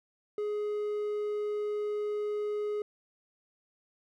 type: tone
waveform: triangle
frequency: 418.2 Hz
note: G#4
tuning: 12 cents sharp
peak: -28 dBFS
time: 0.38-2.82 s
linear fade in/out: 2 ms
effects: none